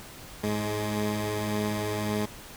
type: tone pair together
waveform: 15% pulse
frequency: 105.88 / 210 Hz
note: G#2 / G#3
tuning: +34 / +19 cents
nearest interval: octave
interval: 1185 cents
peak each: -24 dBFS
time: 0.43-2.26 s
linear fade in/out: 10 ms
effects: pink hiss -45 dBFS RMS until 2.56 s